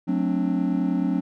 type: chord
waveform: triangle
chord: D dominant seventh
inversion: first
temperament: just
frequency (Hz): 183.54 / 220.2 / 264.3 / 293.7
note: F#3 / A3 / C4 / D4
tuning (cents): -14 / +2 / +18 / 0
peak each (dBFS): -23 / -28 / -23 / -25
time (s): 0.07-1.21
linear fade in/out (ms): 20
effects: none